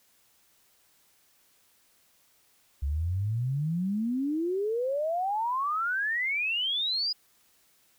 sine exponential sweep, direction up, 67 to 4993 Hz, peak -26 dBFS, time 2.82-7.13 s, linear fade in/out 10 ms, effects white hiss -65 dBFS RMS until 7.98 s

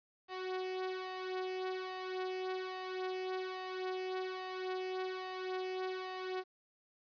sawtooth tone with flanger, 372.3 Hz, F#4, 11 cents sharp, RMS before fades -40 dBFS, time 0.28-6.44 s, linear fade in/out 50 ms, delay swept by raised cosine 1.6 to 3.1 ms, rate 1.2 Hz, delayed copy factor +0.65, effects resampled to 11025 Hz + 11-bit

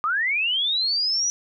sine linear sweep, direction up, 1174.7 to 5920 Hz, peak -20 dBFS, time 0.04-1.3 s, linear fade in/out 0 ms, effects none

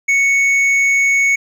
sine tone with hard clipping, 2217 Hz, C#7, in tune, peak -12 dBFS, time 0.08-1.36 s, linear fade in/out 10 ms, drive 5 dB, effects none

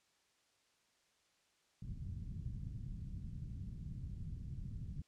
white low-pass noise, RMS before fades -45 dBFS, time 1.82-5.02 s, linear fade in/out 5 ms, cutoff 150 Hz, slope 24 dB/octave, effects white hiss -75 dBFS RMS until 5.07 s + low-pass 7000 Hz 12 dB/octave

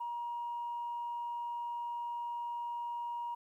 sine tone, 950 Hz, A#5, 33 cents sharp, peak -35 dBFS, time 0-3.35 s, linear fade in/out 10 ms, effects tanh soft clip ceiling -32 dBFS + 12-bit

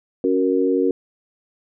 sine chord, F# major, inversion second, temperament equal, 277.2 / 370 / 466.2 Hz, C#4 / F#4 / A#4, 0 / 0 / 0 cents, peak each -20 dBFS, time 0.24-0.91 s, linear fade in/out 2 ms, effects none

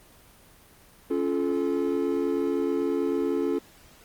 triangle chord, Db augmented, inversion none, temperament just, 277.2 / 346.5 / 433.1 Hz, Db4 / F4 / A4, 0 / -14 / -27 cents, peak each -26 dBFS, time 1.1-3.59 s, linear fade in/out 10 ms, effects pink hiss -54 dBFS RMS until 4.04 s + Opus 24 kbps

